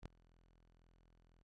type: tone with ADSR envelope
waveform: sawtooth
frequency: 42 Hz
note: E1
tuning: 33 cents sharp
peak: -40 dBFS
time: 0.02-1.43 s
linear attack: 36 ms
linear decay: 5 ms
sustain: -24 dB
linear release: 8 ms
effects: low-pass 6000 Hz 12 dB/octave